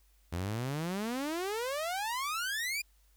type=exponential sweep; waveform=sawtooth; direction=up; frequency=81.9 to 2460 Hz; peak=-29 dBFS; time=0.32-2.82 s; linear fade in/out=10 ms; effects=added 50 Hz sine -63 dBFS peak until 3.16 s + white hiss -71 dBFS RMS until 3.16 s